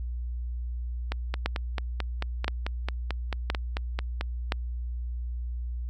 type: two click trains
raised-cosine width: 0.3 ms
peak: -10 / -14 dBFS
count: 4 / 15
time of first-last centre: 1.46-4.521 / 1.12-4.211 s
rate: 0.98 / 4.53 Hz
effects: added 60 Hz sine -30 dBFS peak until 5.89 s